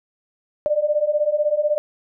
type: beating tone pair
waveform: sine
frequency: 587.3 / 603.3 Hz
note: D5 / D5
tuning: 0 / +46 cents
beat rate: 16 Hz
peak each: -21 / -19 dBFS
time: 0.66-1.78 s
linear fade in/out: 0 ms
effects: none